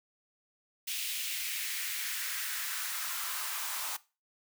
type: noise with high-pass filter sweep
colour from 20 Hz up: white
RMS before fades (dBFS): -36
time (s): 0.87-3.97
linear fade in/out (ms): 10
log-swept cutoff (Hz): 2800 to 930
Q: 2.1
effects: noise-tail reverb RT60 0.3 s tail -19 dB re dry